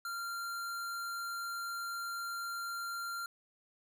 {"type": "tone", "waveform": "square", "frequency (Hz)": 1384, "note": "F6", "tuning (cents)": -16, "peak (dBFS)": -38, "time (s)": [0.05, 3.26], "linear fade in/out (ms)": 2, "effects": []}